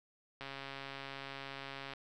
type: click train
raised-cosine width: 0.3 ms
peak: -28 dBFS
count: 210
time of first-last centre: 0.41-1.936 s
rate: 137 Hz
effects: none